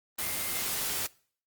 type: tone in noise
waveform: sine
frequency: 2100 Hz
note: C7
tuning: 6 cents sharp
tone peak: -41 dBFS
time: 0.21-0.62 s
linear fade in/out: 10 ms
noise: white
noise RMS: -32 dBFS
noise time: 0.18-1.07 s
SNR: -12 dB
effects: noise-tail reverb RT60 0.5 s tail -23 dB re dry + Opus 24 kbps